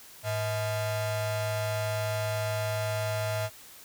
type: ring-modulated tone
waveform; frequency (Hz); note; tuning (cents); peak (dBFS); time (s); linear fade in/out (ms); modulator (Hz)
45% pulse; 374.5; F#4; +21; -25; 0.23-3.5; 50; 267
effects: white hiss -50 dBFS RMS until 3.84 s